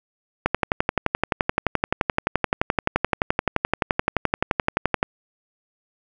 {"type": "click train", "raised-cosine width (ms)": 0.5, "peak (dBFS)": -3, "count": 54, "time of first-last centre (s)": [0.46, 5.029], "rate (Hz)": 11.6, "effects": []}